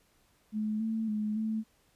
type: tone with pitch steps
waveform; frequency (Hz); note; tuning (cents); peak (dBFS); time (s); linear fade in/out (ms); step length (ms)
sine; 214.4 / 222.4 / 212.4 / 219.3; A3 / A3 / G#3 / A3; -45 / +19 / +39 / -6; -29; 0.52-1.64; 50; 280
effects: pink hiss -68 dBFS RMS until 1.95 s + resampled to 32000 Hz